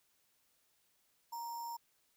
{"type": "tone with sample-and-hold", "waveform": "sine", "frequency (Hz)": 936, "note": "A#5", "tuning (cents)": 7, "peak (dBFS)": -40, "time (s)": [1.32, 1.77], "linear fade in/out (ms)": 10, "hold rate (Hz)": 6300, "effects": ["white hiss -75 dBFS RMS until 2.16 s"]}